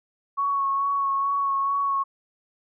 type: tone with vibrato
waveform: sine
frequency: 1108.7 Hz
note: C#6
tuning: in tune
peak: -21 dBFS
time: 0.37-2.04 s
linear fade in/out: 20 ms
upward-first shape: sine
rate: 2.3 Hz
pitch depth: 19 cents each way
effects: none